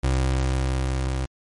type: tone with level ramp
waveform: 30% pulse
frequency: 65.41 Hz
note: C2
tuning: in tune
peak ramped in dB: -16 to -21 dBFS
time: 0.03-1.26 s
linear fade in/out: 10 ms
effects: MP3 48 kbps